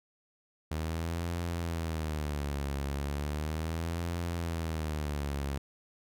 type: tone with vibrato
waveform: sawtooth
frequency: 77.3 Hz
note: D#2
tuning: 11 cents flat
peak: -28 dBFS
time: 0.71-5.58 s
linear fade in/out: 5 ms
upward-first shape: sine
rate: 0.36 Hz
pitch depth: 180 cents each way
effects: none